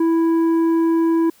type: tone with tanh clipping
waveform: sine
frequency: 329.6 Hz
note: E4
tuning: in tune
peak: -15 dBFS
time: 0-1.3 s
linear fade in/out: 5 ms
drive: 7 dB
effects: white hiss -53 dBFS RMS until 1.4 s